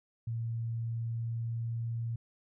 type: tone with pitch glide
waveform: sine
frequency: 115.1 to 115.83 Hz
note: A#2 to A#2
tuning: -22 to -11 cents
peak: -32 dBFS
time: 0.27-2.16 s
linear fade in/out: 5 ms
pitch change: +11 cents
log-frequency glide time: 0.75-1.87 s
effects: none